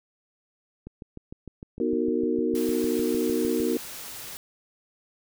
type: click train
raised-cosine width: 3 ms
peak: -26 dBFS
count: 19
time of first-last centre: 0.87-3.601 s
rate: 6.59 Hz
type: chord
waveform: sine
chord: B major seventh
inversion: none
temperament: equal with one note detuned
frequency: 246.9 / 311.1 / 370 / 457.4 Hz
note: B3 / D#4 / F#4 / A#4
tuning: 0 / 0 / 0 / -33 cents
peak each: -28 dBFS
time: 1.8-3.77 s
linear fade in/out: 2 ms
type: noise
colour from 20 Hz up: white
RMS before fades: -39 dBFS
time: 2.55-4.37 s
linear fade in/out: 0 ms
effects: none